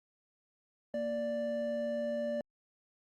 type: tone pair together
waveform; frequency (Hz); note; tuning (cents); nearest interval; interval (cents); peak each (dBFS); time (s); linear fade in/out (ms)
triangle; 233.1 / 587.3; A#3 / D5; 0 / 0; octave + major third; 1600; -37 / -31; 0.94-2.41; 2
effects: Opus 48 kbps